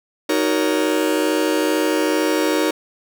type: chord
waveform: 45% pulse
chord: D# minor seventh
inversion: none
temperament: just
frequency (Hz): 311.1 / 373.4 / 466.7 / 560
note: D#4 / F#4 / A#4 / C#5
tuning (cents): 0 / +16 / +2 / +18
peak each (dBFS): -20 / -23 / -23 / -24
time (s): 0.29-2.71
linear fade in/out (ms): 5
effects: none